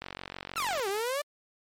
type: click train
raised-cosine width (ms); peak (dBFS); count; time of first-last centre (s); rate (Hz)
0.3; -21; 37; 0.02-0.796; 46.4
type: exponential two-way sweep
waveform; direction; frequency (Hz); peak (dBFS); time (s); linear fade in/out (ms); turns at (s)
sawtooth; down then up; 1427 to 380 to 599; -25; 0.56-1.22; 10; 0.88
effects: MP3 64 kbps